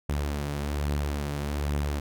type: beating tone pair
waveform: sawtooth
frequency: 71.4 / 72.6 Hz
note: D2 / D2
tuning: -48 / -19 cents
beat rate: 1.2 Hz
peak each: -31 / -24 dBFS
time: 0.09-2 s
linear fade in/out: 5 ms
effects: none